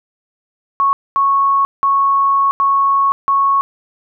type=tone bursts at uneven times; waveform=sine; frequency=1104 Hz; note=C#6; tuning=7 cents flat; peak=-10 dBFS; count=5; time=0.8-0.93 / 1.16-1.65 / 1.83-2.51 / 2.6-3.12 / 3.28-3.61 s; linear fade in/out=0 ms; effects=none